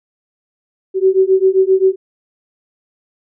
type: beating tone pair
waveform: sine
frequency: 376.4 / 384 Hz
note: F#4 / G4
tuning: +30 / -36 cents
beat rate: 7.6 Hz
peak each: -12 dBFS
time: 0.94-1.96 s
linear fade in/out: 50 ms
effects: none